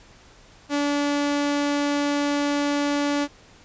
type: tone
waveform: sawtooth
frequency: 288.2 Hz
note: D4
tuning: 33 cents flat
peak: -17 dBFS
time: 0.69-3.28 s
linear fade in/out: 50 ms
effects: pink hiss -51 dBFS RMS until 3.64 s + resampled to 16000 Hz